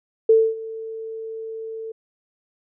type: tone with ADSR envelope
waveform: sine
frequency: 445.9 Hz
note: A4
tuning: 23 cents sharp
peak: -9 dBFS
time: 0.29-1.92 s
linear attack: 6 ms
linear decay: 250 ms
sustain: -20 dB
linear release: 7 ms
effects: none